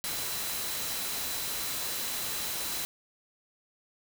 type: tone in noise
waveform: sine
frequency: 4011 Hz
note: B7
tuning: 26 cents sharp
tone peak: -42 dBFS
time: 0.04-2.85 s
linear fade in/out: 0 ms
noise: white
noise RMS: -34 dBFS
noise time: 0.04-2.85 s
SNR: -11 dB
effects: none

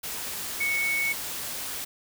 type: tone in noise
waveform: sine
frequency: 2217 Hz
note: C#7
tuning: in tune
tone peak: -24 dBFS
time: 0.6-1.13 s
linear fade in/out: 10 ms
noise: white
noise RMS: -34 dBFS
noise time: 0.03-1.85 s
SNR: +7 dB
effects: none

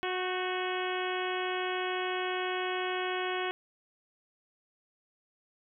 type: harmonic tone with a mistuned harmonic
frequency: 366.8 Hz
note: F#4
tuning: 15 cents flat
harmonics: 1 / 2 / 3 / 4 / 5 / 6 / 7 / 8 / 9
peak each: -34 / -37 / -39 / -40 / -41 / -42 / -42 / -43 / -44 dBFS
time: 0.03-3.51 s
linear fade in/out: 0 ms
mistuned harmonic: 4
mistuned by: +38 cents
effects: none

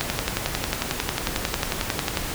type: click train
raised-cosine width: 0.2 ms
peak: -5 dBFS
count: 25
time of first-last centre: 0.01-2.172 s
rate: 11.1 Hz
effects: pink hiss -30 dBFS RMS until 2.34 s

